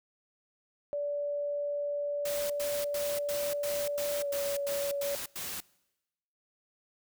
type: tone with pitch glide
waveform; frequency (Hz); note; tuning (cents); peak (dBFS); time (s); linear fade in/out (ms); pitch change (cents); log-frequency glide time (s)
sine; 579 to 566.1; D5 to C#5; -25 to +36; -30; 0.93-5.15; 0; -39; 4.21-4.29
type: noise bursts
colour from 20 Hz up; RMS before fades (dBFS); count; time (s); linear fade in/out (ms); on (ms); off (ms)
white; -38; 10; 2.25-5.605; 5; 250; 95
effects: noise-tail reverb RT60 1.0 s tail -24 dB re dry